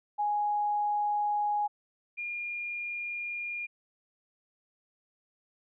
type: tone pair in turn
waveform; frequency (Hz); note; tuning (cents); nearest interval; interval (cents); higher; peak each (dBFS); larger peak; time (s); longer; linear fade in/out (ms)
sine; 830.6 / 2415; G#5 / D7; 0 / +48; octave + tritone; 1848; second; -26 / -33; first; 0.18-1.68 / 2.17-3.67; neither; 20
effects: none